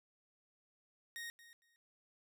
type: tone with echo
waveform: sawtooth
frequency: 1864.7 Hz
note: A#6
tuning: in tune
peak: -40 dBFS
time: 1.16-1.3 s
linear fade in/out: 0 ms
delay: 230 ms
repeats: 2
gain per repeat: -15 dB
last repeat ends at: 1.76 s
effects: none